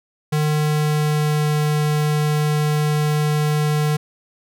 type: tone with pitch glide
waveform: square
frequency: 151.5 to 150.45 Hz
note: D#3 to D3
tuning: -46 to +42 cents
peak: -17 dBFS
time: 0.32-3.97 s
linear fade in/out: 10 ms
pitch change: -12 cents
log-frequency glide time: 0.53-1.52 s
effects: none